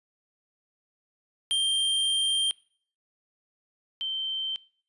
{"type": "tone pair in turn", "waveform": ["square", "sine"], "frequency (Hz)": [3172, 3112], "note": ["G7", "G7"], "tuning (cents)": [20, -13], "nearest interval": "unison", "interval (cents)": 33, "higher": "first", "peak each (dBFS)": [-23, -28], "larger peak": "first", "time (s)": [[1.51, 2.51], [4.01, 4.56]], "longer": "first", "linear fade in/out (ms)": 0, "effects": ["noise-tail reverb RT60 0.5 s tail -23 dB re dry", "resampled to 24000 Hz"]}